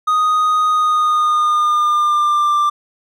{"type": "tone with pitch glide", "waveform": "triangle", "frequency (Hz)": [1244.5, 1182.8], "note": ["D#6", "D6"], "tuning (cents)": [0, 12], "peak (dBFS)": -10, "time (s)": [0.07, 2.7], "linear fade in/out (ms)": 10, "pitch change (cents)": -88, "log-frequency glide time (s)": [0.69, 2.57], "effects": []}